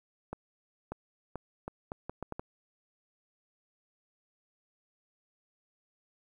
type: accelerating click train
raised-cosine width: 1 ms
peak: -23 dBFS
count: 9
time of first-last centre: 0.33-2.395 s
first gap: 590 ms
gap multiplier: 0.74
effects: 10-bit